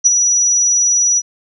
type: tone with ADSR envelope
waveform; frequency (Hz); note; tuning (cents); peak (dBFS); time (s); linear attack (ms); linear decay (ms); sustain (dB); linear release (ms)
sine; 5860; F#8; -18; -4; 0.04-1.22; 23; 23; -6; 41
effects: none

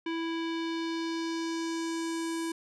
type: tone with low-pass filter sweep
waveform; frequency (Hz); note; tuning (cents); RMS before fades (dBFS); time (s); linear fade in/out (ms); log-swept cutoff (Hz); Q
square; 329.7; E4; 0; -33; 0.06-2.52; 5; 2900 to 9700; 1.8
effects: none

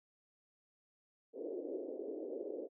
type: band-pass noise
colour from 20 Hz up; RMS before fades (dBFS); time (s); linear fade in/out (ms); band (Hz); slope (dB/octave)
white; -43; 1.33-2.69; 50; 290 to 530; 48
effects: none

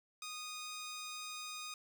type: tone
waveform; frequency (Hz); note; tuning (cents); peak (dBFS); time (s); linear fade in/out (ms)
10% pulse; 1238; D#6; -9; -35; 0.22-1.74; 2
effects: none

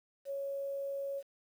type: tone with quantisation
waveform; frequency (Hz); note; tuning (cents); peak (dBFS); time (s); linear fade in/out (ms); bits
sine; 554.4; C#5; 0; -35; 0.25-1.23; 50; 10
effects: none

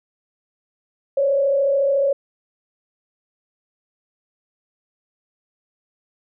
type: tone with frequency modulation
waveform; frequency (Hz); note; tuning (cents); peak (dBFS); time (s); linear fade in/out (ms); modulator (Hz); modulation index
sine; 554.4; C#5; 0; -15; 1.17-2.13; 5; 33.9; 0.57
effects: none

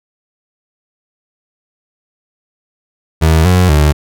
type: tone with pitch steps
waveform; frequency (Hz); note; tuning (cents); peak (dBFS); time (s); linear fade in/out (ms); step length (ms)
30% pulse; 80 / 91 / 74.5; D#2 / F#2 / D2; +49 / -28 / +25; -4; 3.21-3.93; 20; 240
effects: none

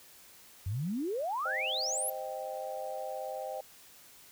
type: exponential sweep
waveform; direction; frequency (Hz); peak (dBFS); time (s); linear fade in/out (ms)
sine; up; 87.31 to 12000; -31; 0.66-2.1; 5
type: chord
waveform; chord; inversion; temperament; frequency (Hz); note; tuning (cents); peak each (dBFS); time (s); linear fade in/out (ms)
sine; C minor; none; equal; 523.3 / 622.3 / 784; C5 / Eb5 / G5; 0 / 0 / 0; -40; 1.45-3.61; 5
effects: white hiss -56 dBFS RMS until 4.31 s

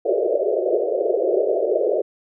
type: band-pass noise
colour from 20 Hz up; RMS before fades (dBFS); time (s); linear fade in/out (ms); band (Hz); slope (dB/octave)
pink; -20; 0.05-2.02; 10; 360 to 650; 96
effects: none

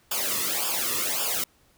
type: noise with flanger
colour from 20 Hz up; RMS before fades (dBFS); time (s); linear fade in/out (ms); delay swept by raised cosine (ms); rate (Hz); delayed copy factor
white; -27; 0.11-1.44; 5; 0.49 to 1.33; 1.8; -0.85
effects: pink hiss -62 dBFS RMS until 1.77 s

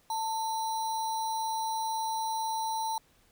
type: tone with sample-and-hold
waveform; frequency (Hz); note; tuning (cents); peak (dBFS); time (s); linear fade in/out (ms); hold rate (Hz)
sine; 889; A5; +18; -29; 0.1-2.98; 2; 4900
effects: pink hiss -65 dBFS RMS until 3.31 s

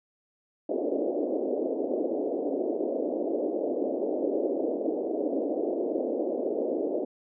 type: band-pass noise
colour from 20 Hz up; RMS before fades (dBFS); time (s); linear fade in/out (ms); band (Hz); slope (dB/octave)
pink; -29; 0.69-7.05; 5; 270 to 620; 48
effects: none

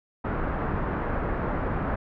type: low-pass noise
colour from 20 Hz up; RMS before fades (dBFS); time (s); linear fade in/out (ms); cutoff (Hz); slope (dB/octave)
pink; -28; 0.24-1.96; 10; 1600; 24
effects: none

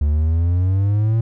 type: exponential sweep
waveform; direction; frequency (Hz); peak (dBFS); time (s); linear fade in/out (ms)
triangle; up; 71.9 to 114.8; -12; 0.01-1.21; 5
effects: none

